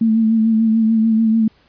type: tone with vibrato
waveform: sine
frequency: 222.8 Hz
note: A3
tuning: 22 cents sharp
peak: -11 dBFS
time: 0.01-1.48 s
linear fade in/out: 5 ms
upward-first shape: sine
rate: 6.8 Hz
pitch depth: 33 cents each way
effects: pink hiss -55 dBFS RMS until 1.68 s + resampled to 11025 Hz